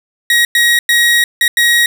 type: tone bursts at uneven times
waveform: 30% pulse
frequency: 1895 Hz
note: A#6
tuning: 28 cents sharp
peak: -5 dBFS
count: 5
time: 0.3-0.45 / 0.55-0.79 / 0.89-1.24 / 1.41-1.48 / 1.57-1.86 s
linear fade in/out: 2 ms
effects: none